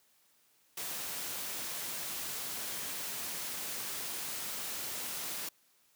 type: noise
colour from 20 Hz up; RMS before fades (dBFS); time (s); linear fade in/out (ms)
white; -39; 0.77-5.49; 5
effects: white hiss -69 dBFS RMS until 5.95 s + high-pass 100 Hz 12 dB/octave